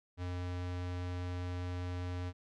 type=tone; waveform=square; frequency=89.5 Hz; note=F2; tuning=43 cents sharp; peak=-37 dBFS; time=0.17-2.33 s; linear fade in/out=50 ms; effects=low-pass 5000 Hz 12 dB/octave